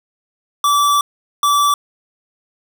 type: tone bursts at uneven times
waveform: square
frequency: 1158 Hz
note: D6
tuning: 25 cents flat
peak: -12 dBFS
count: 2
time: 0.64-1.01 / 1.43-1.74 s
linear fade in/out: 2 ms
effects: none